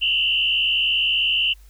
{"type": "tone with frequency modulation", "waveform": "sine", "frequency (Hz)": 2882, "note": "F#7", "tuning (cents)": -46, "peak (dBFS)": -17, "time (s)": [0.01, 1.54], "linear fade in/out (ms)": 20, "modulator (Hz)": 73.7, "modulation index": 2.4, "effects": ["added 50 Hz sine -44 dBFS peak until 1.69 s", "white hiss -58 dBFS RMS until 1.69 s"]}